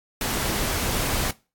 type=noise; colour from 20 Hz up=pink; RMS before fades=-25 dBFS; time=0.21-1.31 s; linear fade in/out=2 ms; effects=noise-tail reverb RT60 0.3 s tail -21 dB re dry + AAC 64 kbps